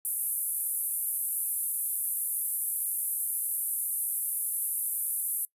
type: band-pass noise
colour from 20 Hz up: white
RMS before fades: -31 dBFS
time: 0.05-5.45 s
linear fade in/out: 0 ms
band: 9800 to 13000 Hz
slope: 48 dB/octave
effects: noise-tail reverb RT60 0.1 s tail -22 dB re dry + resampled to 32000 Hz